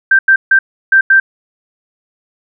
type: tone bursts at uneven times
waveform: sine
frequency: 1568 Hz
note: G6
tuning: in tune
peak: -4 dBFS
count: 5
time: 0.11-0.19 / 0.28-0.36 / 0.51-0.59 / 0.92-1.01 / 1.1-1.2 s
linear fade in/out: 5 ms
effects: none